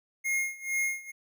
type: tone with tremolo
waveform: square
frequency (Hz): 2144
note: C7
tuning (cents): +42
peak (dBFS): -26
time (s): 0.24-1.12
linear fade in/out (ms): 20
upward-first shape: sine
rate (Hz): 2.2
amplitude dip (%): 90
effects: none